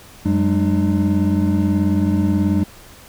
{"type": "tone cluster", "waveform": "triangle", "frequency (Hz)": [92.7, 190, 208.5, 301.4], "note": ["F#2", "F#3", "G#3", "D4"], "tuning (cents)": [4, 46, 7, 45], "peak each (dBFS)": -18, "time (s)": [0.25, 2.64], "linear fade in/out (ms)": 10, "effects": ["pink hiss -43 dBFS RMS until 3.08 s"]}